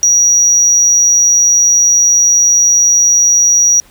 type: tone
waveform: triangle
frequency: 5770 Hz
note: F#8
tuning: 44 cents flat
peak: -3 dBFS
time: 0.03-3.8 s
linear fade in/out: 0 ms
effects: tanh soft clip ceiling -3 dBFS + pink hiss -45 dBFS RMS until 3.9 s